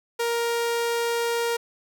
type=tone; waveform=sawtooth; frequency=468.4 Hz; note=A#4; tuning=8 cents sharp; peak=-19 dBFS; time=0.19-1.57 s; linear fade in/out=10 ms; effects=none